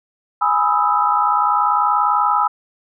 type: chord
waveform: sine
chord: E major seventh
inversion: first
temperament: equal with one note detuned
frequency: 830.6 / 987.8 / 1258.2 / 1318.5 Hz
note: G#5 / B5 / D#6 / E6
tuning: 0 / 0 / +19 / 0 cents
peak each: -19 dBFS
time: 0.41-2.48 s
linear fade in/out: 10 ms
effects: none